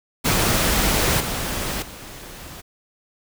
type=noise with level steps; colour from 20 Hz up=pink; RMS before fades=-19 / -26 / -38 dBFS; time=0.24-2.62 s; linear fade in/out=20 ms; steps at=1.2 / 1.82 s; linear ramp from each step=5 ms; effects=none